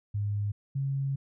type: tone pair in turn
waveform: sine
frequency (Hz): 102.7 / 137.09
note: G#2 / C#3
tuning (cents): -19 / -19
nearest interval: perfect fourth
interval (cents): 500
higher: second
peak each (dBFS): -27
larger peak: neither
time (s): 0.14-0.52 / 0.75-1.16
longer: second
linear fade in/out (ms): 10
effects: none